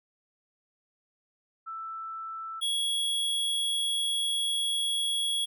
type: tone pair in turn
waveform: sine / square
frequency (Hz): 1324 / 3336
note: E6 / G#7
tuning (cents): +7 / +7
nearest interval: octave + major third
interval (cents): 1600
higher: second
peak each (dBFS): -35 / -27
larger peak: second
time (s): 1.66-2.61 / 2.61-5.46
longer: second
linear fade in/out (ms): 20
effects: none